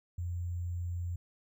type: tone with sample-and-hold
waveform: sine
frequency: 87.31 Hz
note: F2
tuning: in tune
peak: -33 dBFS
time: 0.18-1.16 s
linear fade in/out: 5 ms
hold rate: 7350 Hz
effects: none